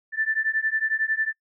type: beating tone pair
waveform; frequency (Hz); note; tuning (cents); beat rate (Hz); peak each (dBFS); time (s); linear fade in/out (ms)
sine; 1760 / 1771; A6 / A6; 0 / +11; 11; -25; 0.12-1.33; 50
effects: noise-tail reverb RT60 0.1 s tail -24 dB re dry